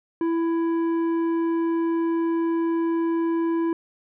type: tone with tanh clipping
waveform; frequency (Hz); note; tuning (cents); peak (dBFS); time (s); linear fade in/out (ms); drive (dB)
sine; 332; E4; +12; -22; 0.21-3.73; 2; 9
effects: none